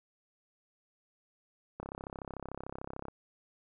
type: click train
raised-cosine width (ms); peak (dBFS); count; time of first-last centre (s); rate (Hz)
1; -26; 44; 1.8-3.084; 33.5
effects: none